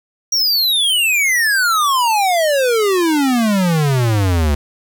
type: exponential sweep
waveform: square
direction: down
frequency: 5750 to 70.3 Hz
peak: -13 dBFS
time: 0.32-4.55 s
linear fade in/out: 5 ms
effects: none